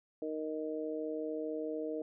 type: harmonic tone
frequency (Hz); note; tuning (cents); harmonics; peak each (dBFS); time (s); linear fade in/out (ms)
155.56; D#3; 0; 2 / 3 / 4; -39 / -38 / -42; 0.22-2.02; 2
effects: none